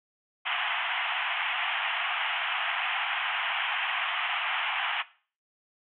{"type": "band-pass noise", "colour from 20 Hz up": "white", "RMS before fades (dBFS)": -30, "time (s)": [0.45, 5.03], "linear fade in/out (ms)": 20, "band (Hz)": [690, 3200], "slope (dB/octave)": 96, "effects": ["noise-tail reverb RT60 0.4 s tail -17 dB re dry"]}